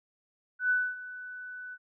sine tone with ADSR envelope, 1494 Hz, F#6, 16 cents sharp, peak -22 dBFS, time 0.59-1.78 s, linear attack 110 ms, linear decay 250 ms, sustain -17 dB, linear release 50 ms, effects none

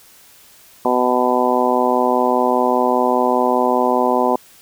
harmonic tone, 125 Hz, B2, 21 cents sharp, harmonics 2 / 3 / 4 / 5 / 6 / 7 / 8, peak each -21 / -21 / -21 / -21 / -21 / -21 / -21 dBFS, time 0.85-4.36 s, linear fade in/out 2 ms, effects white hiss -47 dBFS RMS until 4.61 s

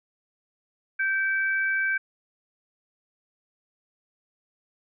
sine tone pair together, 1561.5 / 2295 Hz, G6 / D7, -7 / -40 cents, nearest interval perfect fifth, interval 667 cents, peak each -23 / -30 dBFS, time 0.99-1.98 s, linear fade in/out 10 ms, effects none

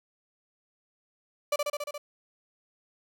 35% pulse tone with echo, 585 Hz, D5, 7 cents flat, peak -22 dBFS, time 1.52-1.56 s, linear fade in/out 5 ms, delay 70 ms, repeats 6, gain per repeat -2 dB, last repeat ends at 1.98 s, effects none

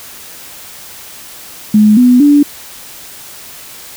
sine tone with pitch steps, 212.1 / 247.9 / 289.7 Hz, G#3 / B3 / D4, +37 / +7 / -24 cents, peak -3 dBFS, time 1.74-2.43 s, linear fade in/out 5 ms, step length 230 ms, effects white hiss -32 dBFS RMS until 3.96 s

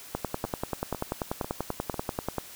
two click trains, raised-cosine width 1 ms, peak -19 / -14 dBFS, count 4 / 24, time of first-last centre 0.45-1.943 / 0.15-2.383 s, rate 2.01 / 10.3 Hz, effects white hiss -46 dBFS RMS until 2.55 s

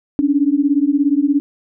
sine beating tone pair, 277.2 / 294.2 Hz, C#4 / D4, 0 / +3 cents, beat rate 17 Hz, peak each -15 dBFS, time 0.19-1.4 s, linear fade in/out 0 ms, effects none

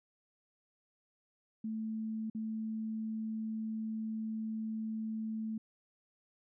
sine tone with dropouts, 220 Hz, A3, in tune, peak -35 dBFS, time 1.64-5.58 s, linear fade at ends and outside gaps 5 ms, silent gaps 2.3-2.348 s, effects none

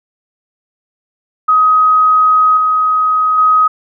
sine tone with level steps, 1260 Hz, D#6, 21 cents sharp, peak -6 / -9 / -6 dBFS, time 1.48-3.68 s, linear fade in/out 10 ms, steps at 2.57 / 3.38 s, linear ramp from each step 2 ms, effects none

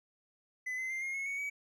triangle tone with pitch steps, 2012 / 2053 / 2095 / 2138 / 2181 / 2226 / 2271 Hz, B6 / C7 / C7 / C7 / C#7 / C#7 / C#7, +32 / -33 / +2 / +37 / -29 / +7 / +41 cents, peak -33 dBFS, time 0.66-1.5 s, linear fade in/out 10 ms, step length 120 ms, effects none

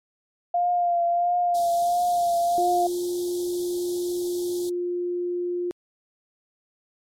sine tone with vibrato, 698.5 Hz, F5, in tune, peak -19 dBFS, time 0.54-2.87 s, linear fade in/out 5 ms, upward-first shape triangle, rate 1.5 Hz, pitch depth 32 cents each way
white band-stop noise, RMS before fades -37 dBFS, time 1.54-4.7 s, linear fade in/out 10 ms, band 880 to 3300 Hz, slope 96 dB/octave
sine tone, 353.3 Hz, F4, 20 cents sharp, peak -24 dBFS, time 2.58-5.71 s, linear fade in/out 0 ms
effects low-pass 12000 Hz 12 dB/octave + MP3 96 kbps

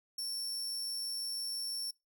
sawtooth tone with amplitude modulation, 5440 Hz, F8, 46 cents flat, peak -32 dBFS, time 0.18-1.91 s, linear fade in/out 5 ms, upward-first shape sine, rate 106 Hz, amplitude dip 25%, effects noise-tail reverb RT60 0.2 s tail -23 dB re dry

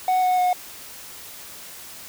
triangle tone with pitch steps, 741 / 733.3 / 725.8 Hz, F#5 / F#5 / F#5, +2 / -16 / -34 cents, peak -15 dBFS, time 0.08-0.53 s, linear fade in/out 2 ms, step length 150 ms, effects white hiss -40 dBFS RMS until 2.08 s

